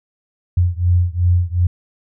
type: beating tone pair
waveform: sine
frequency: 87.31 / 90.01 Hz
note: F2 / F#2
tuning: 0 / -47 cents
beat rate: 2.7 Hz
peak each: -15 / -16 dBFS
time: 0.57-1.67 s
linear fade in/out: 5 ms
effects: none